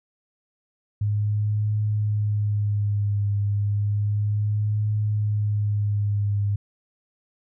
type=tone with vibrato; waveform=sine; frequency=103.83 Hz; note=G#2; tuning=in tune; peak=-20 dBFS; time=1.01-6.56 s; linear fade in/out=5 ms; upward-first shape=triangle; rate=0.32 Hz; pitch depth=38 cents each way; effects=none